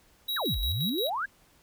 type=tone with tremolo; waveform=square; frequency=3857 Hz; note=B7; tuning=42 cents flat; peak=-29 dBFS; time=0.28-1.1 s; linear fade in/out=10 ms; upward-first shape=square; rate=5.7 Hz; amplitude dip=50%
type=exponential two-way sweep; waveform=sine; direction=down then up; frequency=1940 to 43.28 to 1718 Hz; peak=-28 dBFS; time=0.36-1.26 s; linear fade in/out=10 ms; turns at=0.59 s
effects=pink hiss -62 dBFS RMS until 1.62 s